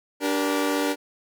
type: tone cluster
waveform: sawtooth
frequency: 291.1 / 387.7 / 474 Hz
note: D4 / G4 / A#4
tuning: -15 / -19 / +29 cents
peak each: -20 / -26 / -24 dBFS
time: 0.2-0.96 s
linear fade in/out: 50 ms
effects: none